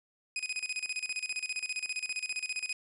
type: tone with tremolo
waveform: sawtooth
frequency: 2503 Hz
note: D#7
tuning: 10 cents sharp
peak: -28 dBFS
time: 0.36-2.73 s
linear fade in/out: 2 ms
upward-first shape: square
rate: 15 Hz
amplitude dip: 80%
effects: resampled to 24000 Hz